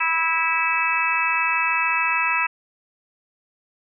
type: harmonic tone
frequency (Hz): 326.8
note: E4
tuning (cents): -15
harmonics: 3 / 4 / 5 / 6 / 7 / 8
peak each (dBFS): -25 / -26 / -29 / -28 / -29 / -22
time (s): 0-2.47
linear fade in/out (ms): 10
effects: none